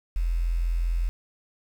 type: tone with quantisation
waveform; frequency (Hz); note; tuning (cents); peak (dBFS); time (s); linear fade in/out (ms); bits
sine; 42.55; F1; -44; -22; 0.16-1.09; 0; 8
effects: none